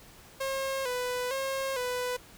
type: tone with vibrato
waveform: sawtooth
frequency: 517 Hz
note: C5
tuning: 21 cents flat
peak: -26 dBFS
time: 0.4-2.17 s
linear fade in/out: 10 ms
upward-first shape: square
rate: 1.1 Hz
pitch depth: 69 cents each way
effects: pink hiss -53 dBFS RMS until 2.37 s